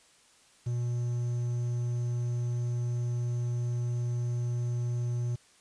triangle tone with quantisation, 120.5 Hz, B2, 42 cents flat, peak -26 dBFS, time 0.66-5.36 s, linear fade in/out 10 ms, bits 9, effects white hiss -61 dBFS RMS until 5.6 s + resampled to 22050 Hz

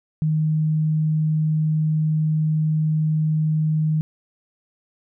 sine tone, 155.56 Hz, D#3, in tune, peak -17 dBFS, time 0.22-4.01 s, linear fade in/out 0 ms, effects none

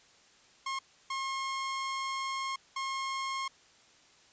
sawtooth tone bursts at uneven times, 1075 Hz, C6, 47 cents sharp, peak -29 dBFS, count 3, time 0.66-0.79 / 1.1-2.56 / 2.76-3.48 s, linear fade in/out 5 ms, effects white hiss -61 dBFS RMS until 4.32 s + resampled to 16000 Hz

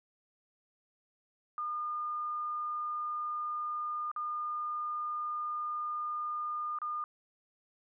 sine tone with dropouts, 1214 Hz, D#6, 43 cents flat, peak -33 dBFS, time 1.58-7.04 s, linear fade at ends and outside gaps 1 ms, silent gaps 4.115-4.162 / 6.787-6.817 s, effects none

